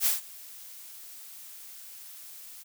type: noise with ADSR envelope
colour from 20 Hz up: blue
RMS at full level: -23 dBFS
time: 0-2.64 s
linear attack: 56 ms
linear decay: 150 ms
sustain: -23 dB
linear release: 25 ms
effects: none